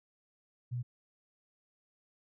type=tone; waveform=sine; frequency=122.3 Hz; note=B2; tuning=16 cents flat; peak=-33 dBFS; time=0.71-0.83 s; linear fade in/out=20 ms; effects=none